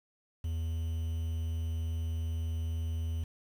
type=tone with quantisation; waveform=triangle; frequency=81.7 Hz; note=E2; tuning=15 cents flat; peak=-29 dBFS; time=0.44-3.24 s; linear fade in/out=5 ms; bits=9; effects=none